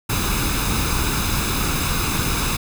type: noise with comb filter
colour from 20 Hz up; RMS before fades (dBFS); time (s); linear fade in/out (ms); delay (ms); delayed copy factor
pink; -21; 0.09-2.57; 10; 0.79; +0.6
effects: none